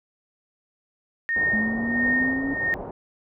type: tone with tremolo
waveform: sine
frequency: 1843 Hz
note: A#6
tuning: 20 cents flat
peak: -19 dBFS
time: 1.29-2.74 s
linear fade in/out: 0 ms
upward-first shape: sine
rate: 1.5 Hz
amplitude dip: 75%
type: low-pass noise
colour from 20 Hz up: white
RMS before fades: -35 dBFS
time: 1.36-2.91 s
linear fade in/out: 2 ms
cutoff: 790 Hz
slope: 24 dB/octave
type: exponential sweep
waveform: sine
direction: up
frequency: 213.2 to 279.1 Hz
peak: -24 dBFS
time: 1.53-2.54 s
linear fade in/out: 5 ms
effects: none